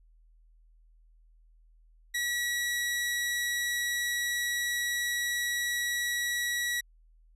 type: tone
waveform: sawtooth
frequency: 1929 Hz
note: B6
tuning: 41 cents flat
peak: -25 dBFS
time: 2.14-6.81 s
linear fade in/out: 10 ms
effects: added 40 Hz sine -57 dBFS peak until 7.35 s + resampled to 32000 Hz